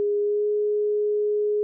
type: tone with pitch glide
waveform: sine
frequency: 411.7 to 418.2 Hz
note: G#4 to G#4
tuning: -15 to +12 cents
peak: -20 dBFS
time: 0-1.63 s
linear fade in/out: 0 ms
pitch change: +27 cents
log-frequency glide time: 0.2-0.47 s
effects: none